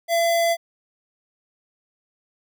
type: tone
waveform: square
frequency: 676 Hz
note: E5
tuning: 43 cents sharp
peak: -18 dBFS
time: 0.08-0.57 s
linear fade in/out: 50 ms
effects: none